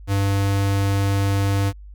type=tone; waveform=square; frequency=99 Hz; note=G2; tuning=18 cents sharp; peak=-18 dBFS; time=0.07-1.73 s; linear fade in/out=50 ms; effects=added 50 Hz sine -37 dBFS peak until 1.94 s